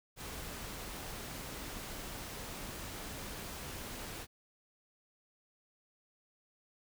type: noise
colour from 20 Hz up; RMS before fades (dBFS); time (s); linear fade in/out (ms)
pink; -44; 0.16-4.27; 50
effects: none